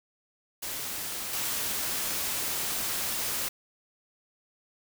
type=noise with level steps; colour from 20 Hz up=white; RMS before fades=-35 / -31 dBFS; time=0.62-3.49 s; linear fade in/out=10 ms; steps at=1.33 s; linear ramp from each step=2 ms; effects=none